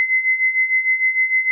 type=beating tone pair; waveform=sine; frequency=2045 / 2051.6 Hz; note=C7 / C7; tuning=-40 / -35 cents; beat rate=6.6 Hz; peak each=-21 / -16 dBFS; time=0-1.51 s; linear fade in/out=0 ms; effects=none